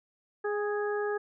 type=harmonic tone with a mistuned harmonic; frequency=415.3 Hz; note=G#4; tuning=in tune; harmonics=1 / 2 / 3 / 4; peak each=-29 / -38 / -40 / -38 dBFS; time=0.44-1.18 s; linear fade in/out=10 ms; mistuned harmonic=2; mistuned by=-20 cents; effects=none